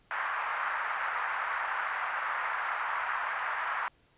pink band-pass noise, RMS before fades -33 dBFS, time 0.11-3.88 s, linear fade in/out 0 ms, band 970 to 1800 Hz, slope 24 dB/octave, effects pink hiss -66 dBFS RMS until 4.17 s + resampled to 8000 Hz

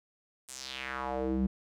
square tone with band-pass filter sweep, 65.4 Hz, C2, in tune, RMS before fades -34 dBFS, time 0.48-1.47 s, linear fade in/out 10 ms, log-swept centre 9200 to 180 Hz, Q 2.7, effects none

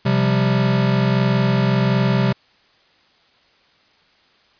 square chord, C suspended fourth, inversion none, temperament equal, 130.81 / 174.61 / 196 Hz, C3 / F3 / G3, 0 / 0 / 0 cents, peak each -18 / -24 / -20 dBFS, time 0.05-2.33 s, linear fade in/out 10 ms, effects white hiss -56 dBFS RMS until 4.59 s + resampled to 11025 Hz

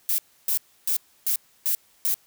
violet noise bursts, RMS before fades -23 dBFS, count 6, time 0.09-2.142 s, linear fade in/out 0 ms, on 92 ms, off 300 ms, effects white hiss -60 dBFS RMS until 2.26 s

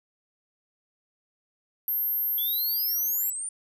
sine tone, 12780 Hz, G9, 32 cents sharp, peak -23 dBFS, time 1.88-3.3 s, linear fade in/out 2 ms
sine exponential sweep, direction up, 3322 to 9300 Hz, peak -30 dBFS, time 2.38-3.49 s, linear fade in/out 2 ms
effects tanh soft clip ceiling -21 dBFS

